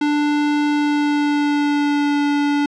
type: tone with pitch glide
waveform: square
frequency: 294.7 to 289.1 Hz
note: D4 to D4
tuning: +6 to -27 cents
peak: -16 dBFS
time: 0.01-2.66 s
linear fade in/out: 5 ms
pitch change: -33 cents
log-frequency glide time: 0.68-2.24 s
effects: low-pass 4000 Hz 12 dB/octave